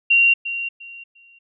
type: tone with echo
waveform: sine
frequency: 2759 Hz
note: F7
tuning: 22 cents flat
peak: -11 dBFS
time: 0.1-0.34 s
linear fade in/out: 10 ms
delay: 350 ms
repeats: 3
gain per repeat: -12 dB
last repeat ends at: 1.39 s
effects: none